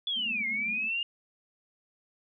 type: linear two-way sweep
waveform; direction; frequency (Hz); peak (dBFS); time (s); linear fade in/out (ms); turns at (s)
sine; down then up; 3469 to 2100 to 2847; -28; 0.07-1.03; 2; 0.47
type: band-pass noise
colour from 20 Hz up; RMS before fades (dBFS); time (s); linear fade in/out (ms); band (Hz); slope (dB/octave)
pink; -45; 0.15-0.9; 50; 200 to 240; 96
effects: none